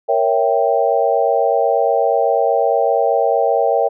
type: chord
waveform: sine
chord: A# diminished seventh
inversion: none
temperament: equal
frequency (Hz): 466.2 / 554.4 / 659.3 / 784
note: A#4 / C#5 / E5 / G5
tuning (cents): 0 / 0 / 0 / 0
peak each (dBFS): -18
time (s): 0.08-3.89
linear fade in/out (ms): 20
effects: none